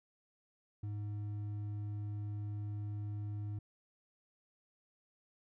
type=tone with hard clipping; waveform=triangle; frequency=103.83 Hz; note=G#2; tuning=in tune; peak=-39 dBFS; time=0.83-3.59 s; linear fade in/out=5 ms; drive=8 dB; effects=none